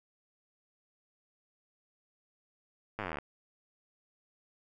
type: slowing click train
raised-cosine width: 0.5 ms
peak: -21 dBFS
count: 18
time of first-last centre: 2.99-3.186 s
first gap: 9 ms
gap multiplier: 1.03
effects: none